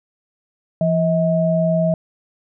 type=tone pair together; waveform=sine; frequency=169.12 / 639 Hz; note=E3 / D#5; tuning=+45 / +46 cents; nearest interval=octave + major seventh; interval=2301 cents; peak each=-17 dBFS; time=0.81-1.94 s; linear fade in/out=2 ms; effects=none